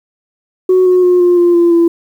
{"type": "tone with pitch steps", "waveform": "sine", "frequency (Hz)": [370, 364.5, 359.1, 353.7, 348.4, 343.2, 338.1], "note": ["F#4", "F#4", "F4", "F4", "F4", "F4", "E4"], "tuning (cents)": [0, -26, 48, 22, -4, -30, 44], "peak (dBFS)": -4, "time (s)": [0.69, 1.88], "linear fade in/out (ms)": 5, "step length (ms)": 170, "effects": ["tanh soft clip ceiling -3 dBFS", "7-bit"]}